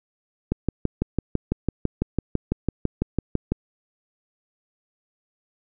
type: click train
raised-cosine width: 3 ms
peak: -8 dBFS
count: 19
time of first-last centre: 0.52-3.52 s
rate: 6 Hz
effects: none